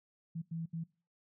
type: tone bursts at uneven times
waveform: sine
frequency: 164.81 Hz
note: E3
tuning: in tune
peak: -36 dBFS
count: 3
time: 0.35-0.42 / 0.51-0.66 / 0.73-0.84 s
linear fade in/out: 10 ms
effects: noise-tail reverb RT60 0.4 s tail -23 dB re dry